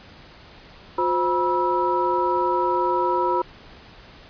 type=tone cluster; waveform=sine; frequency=357.8 / 520 / 968 / 1314 Hz; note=F4 / C5 / B5 / E6; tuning=+42 / -11 / -35 / -6 cents; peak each=-24 / -27 / -21 / -29 dBFS; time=0.98-3.42 s; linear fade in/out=5 ms; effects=pink hiss -46 dBFS RMS until 4.29 s + resampled to 11025 Hz